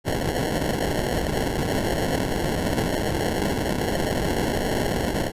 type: noise with sample-and-hold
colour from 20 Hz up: white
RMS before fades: -24 dBFS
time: 0.04-5.32 s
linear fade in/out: 50 ms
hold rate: 1225 Hz
effects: resampled to 32000 Hz